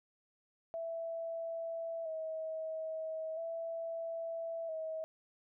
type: tone with vibrato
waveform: sine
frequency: 650 Hz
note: E5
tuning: 24 cents flat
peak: -37 dBFS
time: 0.74-5.04 s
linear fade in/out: 0 ms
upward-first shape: square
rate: 0.38 Hz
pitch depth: 31 cents each way
effects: none